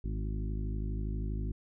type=harmonic tone with a mistuned harmonic; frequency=52.4 Hz; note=G#1; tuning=16 cents sharp; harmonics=1 / 2 / 3 / 4 / 5 / 6 / 7; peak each=-33 / -39 / -43 / -45 / -47 / -49 / -50 dBFS; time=0.04-1.52 s; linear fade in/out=5 ms; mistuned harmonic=4; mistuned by=+32 cents; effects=none